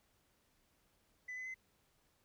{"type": "tone with pitch steps", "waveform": "sine", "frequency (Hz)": [2000, 2024, 2049], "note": ["B6", "B6", "C7"], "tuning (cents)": [21, 42, -37], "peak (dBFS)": -40, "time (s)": [1.28, 1.544], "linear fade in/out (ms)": 10, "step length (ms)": 88, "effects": ["tanh soft clip ceiling -41 dBFS", "pink hiss -75 dBFS RMS until 2.24 s"]}